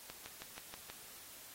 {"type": "click train", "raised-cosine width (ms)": 0.2, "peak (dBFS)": -28, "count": 6, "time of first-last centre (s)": [0.1, 0.9], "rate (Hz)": 6.25, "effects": ["white hiss -54 dBFS RMS until 1.54 s", "AAC 48 kbps"]}